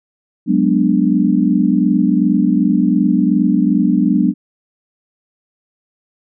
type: chord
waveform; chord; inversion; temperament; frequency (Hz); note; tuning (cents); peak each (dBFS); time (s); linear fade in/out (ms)
sine; G# half-diminished seventh; third; equal with one note detuned; 185 / 207.7 / 246.9 / 295.2; F#3 / G#3 / B3 / D4; 0 / 0 / 0 / +9; -16; 0.46-4.34; 50
effects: none